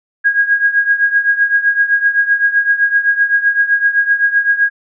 sine tone with tremolo, 1639 Hz, G#6, 23 cents flat, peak -6 dBFS, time 0.24-4.7 s, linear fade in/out 20 ms, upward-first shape triangle, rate 7.8 Hz, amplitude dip 85%, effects none

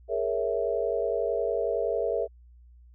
sine chord, A# half-diminished seventh, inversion third, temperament equal, 415.3 / 466.2 / 554.4 / 659.3 Hz, G#4 / A#4 / C#5 / E5, 0 / 0 / 0 / 0 cents, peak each -31 / -29 / -32 / -30 dBFS, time 0.08-2.28 s, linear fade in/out 50 ms, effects added 60 Hz sine -50 dBFS peak until 2.94 s

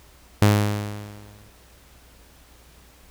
sawtooth tone with exponential decay, 103.83 Hz, G#2, in tune, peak -8 dBFS, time 0.42-1.48 s, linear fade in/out 0 ms, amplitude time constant 230 ms, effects added 60 Hz sine -53 dBFS peak until 3.1 s + pink hiss -53 dBFS RMS until 3.1 s

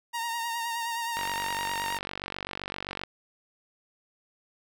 sawtooth tone with vibrato, 930 Hz, A#5, 4 cents flat, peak -26 dBFS, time 0.13-1.99 s, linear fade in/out 20 ms, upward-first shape triangle, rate 9.6 Hz, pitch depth 40 cents each way
click train, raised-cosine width 0.3 ms, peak -17 dBFS, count 90, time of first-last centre 1.17-3.036 s, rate 47.7 Hz
effects none

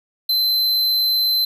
square tone, 4074 Hz, C8, 47 cents flat, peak -16 dBFS, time 0.29-1.45 s, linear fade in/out 5 ms, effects none

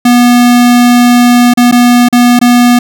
square tone with dropouts, 243.1 Hz, B3, 27 cents flat, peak -3 dBFS, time 0.05-2.79 s, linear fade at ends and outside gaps 5 ms, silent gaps 1.538-1.573 / 1.714-1.723 / 2.087-2.126 / 2.391-2.413 s, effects none

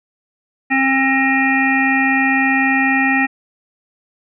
harmonic tone, 267.6 Hz, C4, 39 cents sharp, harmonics 1 / 3 / 5 / 7 / 9 / 10, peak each -17 / -20 / -28 / -16 / -21 / -28 dBFS, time 0.7-3.27 s, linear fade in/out 20 ms, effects none

